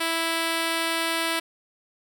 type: tone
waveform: 5% pulse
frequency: 329.6 Hz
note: E4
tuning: in tune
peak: -12 dBFS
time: 0-1.4 s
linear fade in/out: 10 ms
effects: none